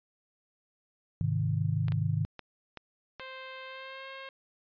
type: chord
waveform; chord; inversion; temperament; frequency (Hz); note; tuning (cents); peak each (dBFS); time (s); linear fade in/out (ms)
sine; Ab major; none; equal; 103.83 / 130.81 / 155.56; Ab2 / C3 / Eb3; 0 / 0 / 0; -30 / -32 / -30; 1.21-2.25; 0
type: clicks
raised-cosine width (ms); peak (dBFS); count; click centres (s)
0.3; -25; 5; 1.883 / 1.921 / 2.393 / 2.773 / 3.197
type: tone with pitch glide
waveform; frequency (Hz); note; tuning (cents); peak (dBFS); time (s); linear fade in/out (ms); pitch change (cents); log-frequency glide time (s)
10% pulse; 523.3 to 536.2; C5 to C5; 0 to +42; -33; 3.2-4.29; 2; +42; 3.65-4.08
effects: resampled to 11025 Hz